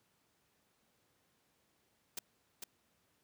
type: noise with echo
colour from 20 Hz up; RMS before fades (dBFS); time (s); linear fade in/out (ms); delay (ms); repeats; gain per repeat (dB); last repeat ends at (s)
white; -40; 2.17-2.19; 5; 450; 1; -4; 2.64
effects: pink hiss -75 dBFS RMS until 3.23 s + high-pass 100 Hz 12 dB/octave